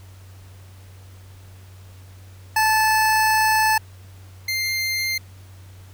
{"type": "tone pair in turn", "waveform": "25% pulse", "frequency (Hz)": [872, 2099], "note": ["A5", "C7"], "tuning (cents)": [-16, 5], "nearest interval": "octave + minor third", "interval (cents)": 1521, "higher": "second", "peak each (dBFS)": [-12, -18], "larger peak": "first", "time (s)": [[2.56, 3.78], [4.48, 5.18]], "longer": "first", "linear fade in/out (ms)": 5, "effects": ["added 94 Hz sine -41 dBFS peak until 5.93 s", "pink hiss -52 dBFS RMS until 5.93 s"]}